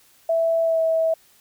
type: tone with pitch glide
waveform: sine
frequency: 659.3 to 649.1 Hz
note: E5 to E5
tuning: 0 to -27 cents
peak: -17 dBFS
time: 0.29-1.14 s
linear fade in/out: 5 ms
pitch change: -27 cents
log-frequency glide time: 0.63-0.8 s
effects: white hiss -56 dBFS RMS until 1.4 s